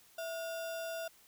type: tone with sample-and-hold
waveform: sine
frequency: 659.3 Hz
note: E5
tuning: in tune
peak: -37 dBFS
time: 0.18-1.08 s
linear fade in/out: 5 ms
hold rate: 2100 Hz
effects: white hiss -63 dBFS RMS until 1.27 s